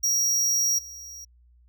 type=tone with level steps; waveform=square; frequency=5680 Hz; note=F8; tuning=28 cents sharp; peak=-21 / -39 dBFS; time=0.03-1.25 s; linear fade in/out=10 ms; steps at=0.78 s; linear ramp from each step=10 ms; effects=added 60 Hz sine -54 dBFS peak until 1.68 s